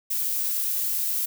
violet noise, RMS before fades -26 dBFS, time 0.1-1.26 s, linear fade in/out 10 ms, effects none

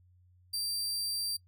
sawtooth tone, 4699 Hz, D8, in tune, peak -29 dBFS, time 0.53-1.37 s, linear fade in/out 10 ms, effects noise-tail reverb RT60 0.1 s tail -22 dB re dry + added 90 Hz sine -60 dBFS peak until 1.47 s

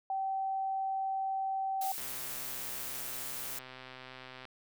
sine tone, 772 Hz, G5, 27 cents flat, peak -31 dBFS, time 0.1-1.92 s, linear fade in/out 2 ms
blue noise, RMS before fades -40 dBFS, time 1.81-3.59 s, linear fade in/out 5 ms
click train, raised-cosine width 0.3 ms, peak -31 dBFS, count 320, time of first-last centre 1.98-4.453 s, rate 129 Hz
effects none

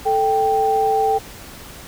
sine tone pair together, 440 / 784 Hz, A4 / G5, 0 / 0 cents, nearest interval minor seventh, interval 1000 cents, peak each -19 / -16 dBFS, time 0.05-1.19 s, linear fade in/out 20 ms, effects pink hiss -38 dBFS RMS until 1.87 s

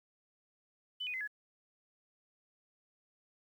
sine tone with pitch steps, 3000 / 2479 / 2049 / 1693.4 Hz, F#7 / D#7 / C7 / G#6, +23 / -7 / -37 / +33 cents, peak -36 dBFS, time 1-1.276 s, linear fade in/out 10 ms, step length 69 ms, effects 11-bit

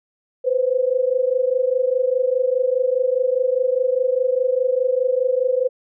sine tone pair together, 498.4 / 523.3 Hz, B4 / C5, +16 / 0 cents, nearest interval minor second, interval 84 cents, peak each -19 dBFS, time 0.44-5.69 s, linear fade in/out 20 ms, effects none

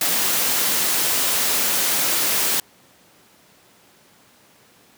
white noise, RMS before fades -20 dBFS, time 0.01-2.6 s, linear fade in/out 2 ms, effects pink hiss -53 dBFS RMS until 4.97 s + high-pass 150 Hz 12 dB/octave

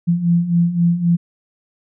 sine beating tone pair, 169 / 172.8 Hz, E3 / F3, +43 / -18 cents, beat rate 3.8 Hz, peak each -19 / -14 dBFS, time 0.07-1.17 s, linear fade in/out 20 ms, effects none

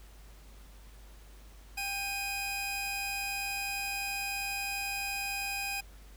sawtooth tone pair together, 794 / 2493 Hz, G5 / D#7, +22 / +3 cents, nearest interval octave + minor sixth, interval 1981 cents, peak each -35 / -31 dBFS, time 1.77-5.81 s, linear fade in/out 10 ms, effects added 50 Hz sine -50 dBFS peak until 6.16 s + pink hiss -59 dBFS RMS until 6.16 s

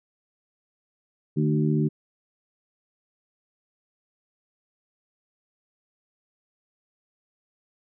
harmonic tone with a mistuned harmonic, 76 Hz, D#2, 40 cents flat, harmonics 2 / 3 / 4 / 5, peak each -22 / -26 / -28 / -30 dBFS, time 1.36-1.89 s, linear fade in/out 20 ms, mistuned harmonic 3, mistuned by -24 cents, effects none

